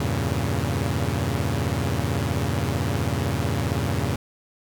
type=chord; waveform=sawtooth; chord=E diminished seventh; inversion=none; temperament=equal; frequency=82.41 / 98 / 116.54 / 138.59 Hz; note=E2 / G2 / Bb2 / Db3; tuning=0 / 0 / 0 / 0 cents; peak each=-24 dBFS; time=0-4.16 s; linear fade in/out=5 ms; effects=none